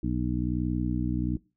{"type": "harmonic tone", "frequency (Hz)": 61.2, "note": "B1", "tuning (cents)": -15, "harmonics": [1, 2, 3, 4, 5], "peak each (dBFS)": [-32, -32, -32, -32, -32], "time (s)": [0.03, 1.37], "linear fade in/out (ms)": 5, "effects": ["noise-tail reverb RT60 0.3 s tail -22 dB re dry"]}